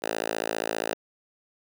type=tone with high-pass filter; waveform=5% pulse; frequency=55 Hz; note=A1; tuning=in tune; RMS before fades=-30 dBFS; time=0.02-0.94 s; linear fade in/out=10 ms; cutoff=460 Hz; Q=1; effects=none